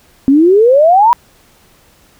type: exponential sweep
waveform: sine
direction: up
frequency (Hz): 261.9 to 987.8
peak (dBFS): -4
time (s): 0.28-1.13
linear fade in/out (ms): 0
effects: pink hiss -48 dBFS RMS until 2.19 s